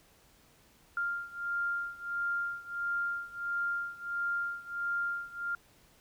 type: beating tone pair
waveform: sine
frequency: 1396.9 / 1398.4 Hz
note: F6 / F6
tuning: 0 / +2 cents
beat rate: 1.5 Hz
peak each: -34 / -36 dBFS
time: 0.97-5.55 s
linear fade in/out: 2 ms
effects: pink hiss -63 dBFS RMS until 6 s